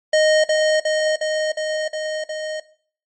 square tone with echo, 620 Hz, D#5, 6 cents flat, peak -13 dBFS, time 0.13-0.44 s, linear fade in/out 5 ms, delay 360 ms, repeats 6, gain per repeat -2 dB, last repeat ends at 2.6 s, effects noise-tail reverb RT60 0.5 s tail -18 dB re dry + MP3 32 kbps

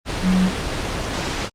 sine tone in noise, 185 Hz, F#3, in tune, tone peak -14 dBFS, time 0.22-0.51 s, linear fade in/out 50 ms, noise pink, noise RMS -24 dBFS, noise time 0.05-1.5 s, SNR +7 dB, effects low-pass 6000 Hz 12 dB/octave + Opus 32 kbps

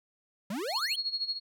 square exponential sweep, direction up, 180 to 3322 Hz, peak -33 dBFS, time 0.5-0.96 s, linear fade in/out 5 ms
sine tone with tremolo, 4311 Hz, C#8, 49 cents flat, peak -27 dBFS, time 0.67-1.4 s, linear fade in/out 50 ms, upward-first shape sine, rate 13 Hz, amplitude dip 80%
effects none

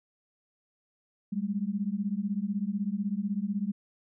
sine beating tone pair, 194.5 / 210.5 Hz, G3 / G#3, -13 / +24 cents, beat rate 16 Hz, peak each -31 / -31 dBFS, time 1.32-3.72 s, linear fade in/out 10 ms, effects none

